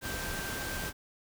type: tone in noise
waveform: sine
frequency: 1568 Hz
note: G6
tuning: in tune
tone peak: -40 dBFS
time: 0.01-0.93 s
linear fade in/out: 50 ms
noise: pink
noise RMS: -37 dBFS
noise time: 0.01-0.93 s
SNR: -6 dB
effects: none